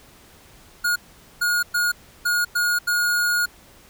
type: tone bursts at uneven times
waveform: square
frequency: 1437 Hz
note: F6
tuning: 49 cents sharp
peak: -19 dBFS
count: 6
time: 0.84-0.96 / 1.41-1.63 / 1.74-1.92 / 2.25-2.45 / 2.55-2.79 / 2.87-3.46 s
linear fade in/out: 10 ms
effects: pink hiss -50 dBFS RMS until 3.89 s